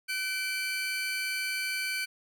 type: tone cluster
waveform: 35% pulse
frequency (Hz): 1517 / 2329 / 4389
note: F#6 / D7 / C#8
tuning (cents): +43 / -15 / -18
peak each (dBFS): -34 / -30 / -39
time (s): 0.08-2.06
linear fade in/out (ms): 20
effects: none